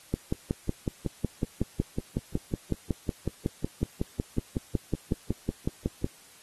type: click train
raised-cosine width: 3 ms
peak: -13 dBFS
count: 33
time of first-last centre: 0.14-6.044 s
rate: 5.42 Hz
effects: white hiss -54 dBFS RMS until 6.42 s + AAC 32 kbps